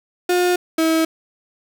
35% pulse tone pair in turn, 357.5 / 322.7 Hz, F4 / E4, +41 / -37 cents, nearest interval major second, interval 178 cents, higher first, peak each -13 dBFS, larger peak neither, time 0.29-0.56 / 0.78-1.05 s, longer neither, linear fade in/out 5 ms, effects none

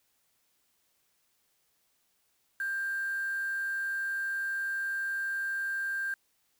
sine tone with quantisation, 1588 Hz, G6, 22 cents sharp, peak -30 dBFS, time 2.6-6.14 s, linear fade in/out 2 ms, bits 8, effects white hiss -73 dBFS RMS until 6.59 s

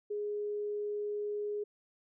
sine tone, 415.3 Hz, G#4, in tune, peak -33 dBFS, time 0.1-1.64 s, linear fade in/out 10 ms, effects none

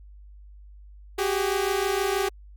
sawtooth tone pair together, 378.4 / 404.7 Hz, F#4 / G#4, +39 / -45 cents, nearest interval minor second, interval 116 cents, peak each -22 dBFS, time 1.18-2.29 s, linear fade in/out 10 ms, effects added 50 Hz sine -44 dBFS peak until 2.56 s + Opus 48 kbps

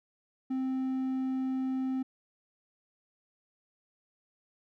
triangle tone, 261.6 Hz, C4, in tune, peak -27 dBFS, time 0.5-2.03 s, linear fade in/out 10 ms, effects none

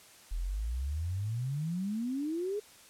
sine exponential sweep, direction up, 39.05 to 428.7 Hz, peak -31 dBFS, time 0.31-2.6 s, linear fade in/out 10 ms, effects white hiss -56 dBFS RMS until 2.89 s + low-pass 11000 Hz 12 dB/octave

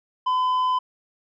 sine tone with tanh clipping, 1013 Hz, B5, 44 cents sharp, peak -20 dBFS, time 0.26-0.79 s, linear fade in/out 10 ms, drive 5 dB, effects none

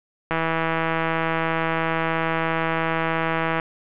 click train, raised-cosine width 0.5 ms, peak -8 dBFS, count 537, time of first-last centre 0.31-3.598 s, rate 163 Hz, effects resampled to 8000 Hz + 8-bit

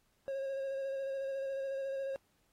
triangle tone with vibrato, 542 Hz, C#5, 39 cents flat, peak -33 dBFS, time 0.28-2.16 s, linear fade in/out 0 ms, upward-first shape square, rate 14 Hz, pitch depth 17 cents each way, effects pink hiss -75 dBFS RMS until 2.52 s + AAC 48 kbps

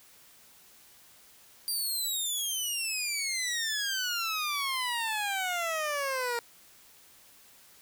15% pulse exponential sweep, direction down, 4765 to 466.2 Hz, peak -23 dBFS, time 1.68-6.39 s, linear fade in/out 0 ms, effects white hiss -57 dBFS RMS until 7.81 s

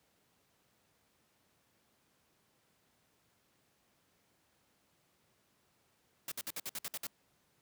white noise bursts, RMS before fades -40 dBFS, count 9, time 6.28-7.069 s, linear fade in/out 2 ms, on 37 ms, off 57 ms, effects pink hiss -73 dBFS RMS until 7.61 s + high-pass 100 Hz 12 dB/octave

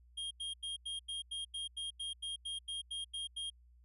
square tone bursts, 3231 Hz, G#7, 48 cents flat, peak -39 dBFS, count 15, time 0.17-3.502 s, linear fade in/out 10 ms, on 140 ms, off 88 ms, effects added 60 Hz sine -60 dBFS peak until 3.84 s + resampled to 32000 Hz

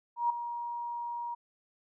sine tone with ADSR envelope, 949 Hz, A#5, 31 cents sharp, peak -23 dBFS, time 0.16-1.35 s, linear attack 140 ms, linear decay 4 ms, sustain -11 dB, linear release 13 ms, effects none

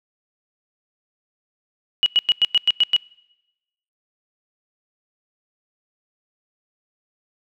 sine tone bursts, 2919 Hz, F#7, 24 cents flat, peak -12 dBFS, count 8, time 2.03-2.964 s, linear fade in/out 0 ms, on 31 ms, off 98 ms, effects noise-tail reverb RT60 1.0 s tail -26 dB re dry

